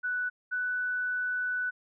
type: tone pair in turn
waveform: sine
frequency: 1484 / 1489.7 Hz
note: F#6 / F#6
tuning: +5 / +11 cents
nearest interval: unison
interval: 6 cents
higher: second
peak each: -28 dBFS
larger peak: neither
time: 0.03-0.3 / 0.51-1.71 s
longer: second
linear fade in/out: 20 ms
effects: none